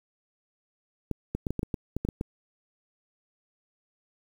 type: clicks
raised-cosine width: 3 ms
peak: -16 dBFS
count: 11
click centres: 1.113 / 1.35 / 1.468 / 1.506 / 1.593 / 1.631 / 1.742 / 1.966 / 2.05 / 2.088 / 2.211 s
effects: 8-bit